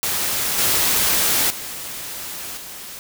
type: noise with level steps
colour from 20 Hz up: white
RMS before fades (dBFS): -22 / -18 / -31 / -35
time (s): 0.03-2.99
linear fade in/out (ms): 0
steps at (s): 0.58 / 1.5 / 2.57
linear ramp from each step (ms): 5
effects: none